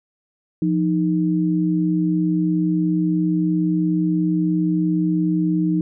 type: tone pair together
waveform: sine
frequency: 174.1 / 311.1 Hz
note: F3 / D#4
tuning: -5 / 0 cents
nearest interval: minor seventh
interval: 1005 cents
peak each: -19 dBFS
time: 0.62-5.81 s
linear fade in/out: 2 ms
effects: none